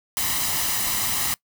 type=noise with comb filter; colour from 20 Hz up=white; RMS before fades=-24 dBFS; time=0.17-1.34 s; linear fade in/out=0 ms; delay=1 ms; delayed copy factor=+0.55; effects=noise-tail reverb RT60 0.1 s tail -23 dB re dry